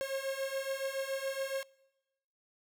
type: beating tone pair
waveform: 45% pulse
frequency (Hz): 536 / 543.1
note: C5 / C#5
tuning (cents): +42 / -36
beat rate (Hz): 7.1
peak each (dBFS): -38 / -36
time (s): 0.01-1.63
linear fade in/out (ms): 0
effects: noise-tail reverb RT60 1.0 s tail -24 dB re dry